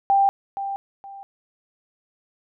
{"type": "tone with echo", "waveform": "sine", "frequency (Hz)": 790, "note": "G5", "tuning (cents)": 13, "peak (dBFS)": -14, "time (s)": [0.1, 0.29], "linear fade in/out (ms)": 0, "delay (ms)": 470, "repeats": 2, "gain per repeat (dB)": -11, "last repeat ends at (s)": 1.23, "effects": []}